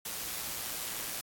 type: noise with amplitude modulation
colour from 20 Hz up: white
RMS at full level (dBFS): -36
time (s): 0.05-1.21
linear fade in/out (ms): 5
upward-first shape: sine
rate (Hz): 115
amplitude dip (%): 35
effects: AAC 64 kbps